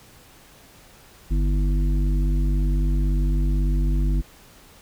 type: harmonic tone with a mistuned harmonic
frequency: 49 Hz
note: G1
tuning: in tune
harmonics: 1 / 3 / 5 / 7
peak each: -18 / -28 / -32 / -35 dBFS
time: 1.3-4.22 s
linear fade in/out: 20 ms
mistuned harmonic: 7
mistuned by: -74 cents
effects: pink hiss -50 dBFS RMS until 4.81 s